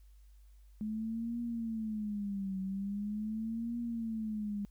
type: tone with vibrato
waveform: sine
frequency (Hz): 212.3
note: G#3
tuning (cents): +38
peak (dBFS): -34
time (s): 0.81-4.65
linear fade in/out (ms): 0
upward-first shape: triangle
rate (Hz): 0.42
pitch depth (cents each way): 200
effects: added 50 Hz sine -55 dBFS peak until 4.7 s + white hiss -75 dBFS RMS until 4.7 s